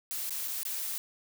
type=noise with dropouts; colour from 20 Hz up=blue; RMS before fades=-35 dBFS; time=0.11-0.98 s; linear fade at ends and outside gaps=0 ms; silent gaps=0.295-0.306 / 0.476-0.481 / 0.632-0.652 s; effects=none